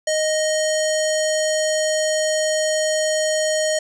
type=tone with low-pass filter; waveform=square; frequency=622.3 Hz; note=D#5; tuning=in tune; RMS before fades=-20 dBFS; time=0.07-3.79 s; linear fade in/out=5 ms; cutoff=7300 Hz; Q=4.1; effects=none